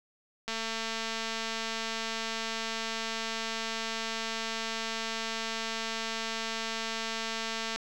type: click train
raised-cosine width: 0.2 ms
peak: -17 dBFS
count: 1639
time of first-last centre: 0.48-7.76 s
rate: 225 Hz
effects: none